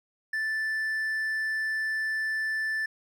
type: tone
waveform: triangle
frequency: 1760 Hz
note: A6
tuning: in tune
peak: -25 dBFS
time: 0.33-2.86 s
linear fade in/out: 5 ms
effects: none